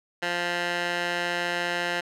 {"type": "tone with band-pass filter", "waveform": "15% pulse", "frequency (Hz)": 174.61, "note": "F3", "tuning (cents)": 0, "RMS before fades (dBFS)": -28, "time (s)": [0.22, 2.01], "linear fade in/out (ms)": 10, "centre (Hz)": 2000, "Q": 1, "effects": []}